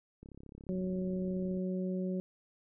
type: click train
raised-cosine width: 3 ms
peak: -37 dBFS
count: 47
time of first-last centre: 0.23-1.571 s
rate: 34.3 Hz
type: harmonic tone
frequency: 185 Hz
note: F#3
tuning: in tune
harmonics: 1 / 2 / 3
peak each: -33 / -39 / -43 dBFS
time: 0.69-2.2 s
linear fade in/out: 0 ms
effects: none